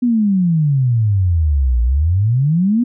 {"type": "exponential two-way sweep", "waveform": "sine", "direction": "down then up", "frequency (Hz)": [250.6, 57.4, 250.6], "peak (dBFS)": -11, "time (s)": [0.02, 2.84], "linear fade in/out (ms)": 10, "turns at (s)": 1.82, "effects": []}